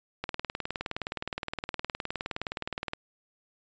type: click train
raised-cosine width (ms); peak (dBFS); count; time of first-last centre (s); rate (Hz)
0.3; -16; 53; 0.24-2.934; 19.3
effects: resampled to 16000 Hz